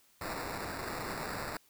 violet noise with sample-and-hold, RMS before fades -39 dBFS, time 0.21-1.57 s, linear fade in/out 2 ms, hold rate 3150 Hz, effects white hiss -66 dBFS RMS until 1.69 s

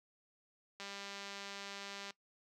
click train, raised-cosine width 0.2 ms, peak -29 dBFS, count 261, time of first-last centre 0.8-2.107 s, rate 199 Hz, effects noise-tail reverb RT60 0.1 s tail -20 dB re dry + high-pass 150 Hz 12 dB/octave

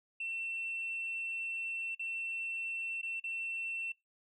sine tone with dropouts, 2696 Hz, E7, 38 cents sharp, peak -35 dBFS, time 0.2-3.92 s, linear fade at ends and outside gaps 5 ms, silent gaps 1.949-1.994 / 3.015-3.029 / 3.199-3.239 s, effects noise-tail reverb RT60 0.2 s tail -23 dB re dry + tanh soft clip ceiling -31 dBFS

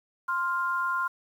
sine tone pair together, 1048.8 / 1400 Hz, C6 / F6, +4 / +4 cents, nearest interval perfect fourth, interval 500 cents, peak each -28 dBFS, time 0.28-1.08 s, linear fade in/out 10 ms, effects 9-bit

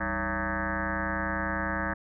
sine tone with frequency modulation, 915 Hz, A#5, 32 cents flat, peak -27 dBFS, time 0-1.94 s, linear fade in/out 10 ms, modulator 120 Hz, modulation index 7.5, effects none

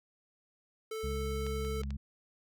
square tone, 440 Hz, A4, in tune, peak -37 dBFS, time 0.91-1.82 s, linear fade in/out 5 ms
harmonic tone, 68.8 Hz, C#2, 12 cents flat, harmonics 1 / 2 / 3, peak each -35 / -44 / -43 dBFS, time 1.03-1.97 s, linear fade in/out 10 ms
clicks, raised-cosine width 0.2 ms, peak -29 / -34 / -28 / -30 dBFS, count 4, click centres 1.466 / 1.649 / 1.835 / 1.906 s
effects none

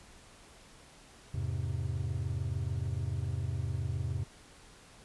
triangle chord, E augmented, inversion none, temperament equal with one note detuned, 84.33 / 103.83 / 130.81 Hz, E2 / G#2 / B#2, +40 / 0 / 0 cents, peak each -34 dBFS, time 1.34-4.24 s, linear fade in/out 5 ms, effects pink hiss -56 dBFS RMS until 5.04 s + resampled to 24000 Hz

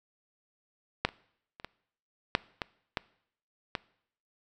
clicks, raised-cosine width 0.3 ms, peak -8 / -27 / -29 / -22 / -6 / -15 / -13 / -14 dBFS, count 8, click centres 1.05 / 1.089 / 1.599 / 1.646 / 2.351 / 2.618 / 2.972 / 3.752 s, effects noise-tail reverb RT60 0.7 s tail -22 dB re dry

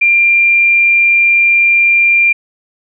sine tone, 2384 Hz, D7, 25 cents sharp, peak -6 dBFS, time 0.01-2.33 s, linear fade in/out 10 ms, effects none

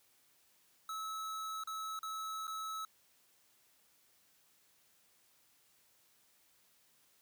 square tone with dropouts, 1298 Hz, E6, 27 cents flat, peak -40 dBFS, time 0.89-2.85 s, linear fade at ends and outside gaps 2 ms, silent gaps 1.637-1.673 / 1.991-2.03 / 2.47-2.478 s, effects white hiss -70 dBFS RMS until 7.21 s + high-pass 60 Hz 12 dB/octave

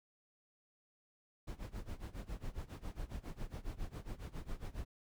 brown noise with tremolo, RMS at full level -41 dBFS, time 1.47-4.85 s, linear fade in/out 10 ms, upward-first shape sine, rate 7.3 Hz, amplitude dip 90%, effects none

